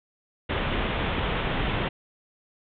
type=low-pass noise; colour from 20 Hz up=pink; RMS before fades=-27 dBFS; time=0.49-1.89 s; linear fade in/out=10 ms; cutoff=3600 Hz; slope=96 dB/octave; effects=none